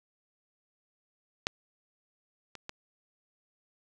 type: clicks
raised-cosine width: 0.2 ms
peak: -10 / -26 / -21 dBFS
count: 3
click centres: 1.469 / 2.553 / 2.694 s
effects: none